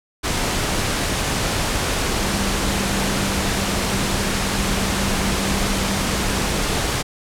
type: tone in noise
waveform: sine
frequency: 196 Hz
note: G3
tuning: in tune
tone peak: -26 dBFS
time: 2.2-6.61 s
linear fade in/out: 20 ms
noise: pink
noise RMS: -21 dBFS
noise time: 0.23-7.03 s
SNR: -8 dB
effects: low-pass 10000 Hz 12 dB/octave